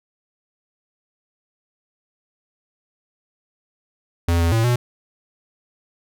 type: tone with pitch steps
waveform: square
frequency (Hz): 85 / 84.1 / 113.1 / 121.9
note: F2 / E2 / A2 / B2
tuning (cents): -46 / +35 / +48 / -22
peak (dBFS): -16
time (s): 4.28-4.76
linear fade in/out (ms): 5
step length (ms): 120
effects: none